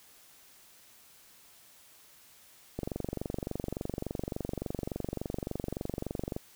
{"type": "click train", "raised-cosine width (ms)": 2, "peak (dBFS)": -20, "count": 85, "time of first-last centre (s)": [2.79, 6.364], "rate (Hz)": 23.5, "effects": ["white hiss -58 dBFS RMS until 6.55 s"]}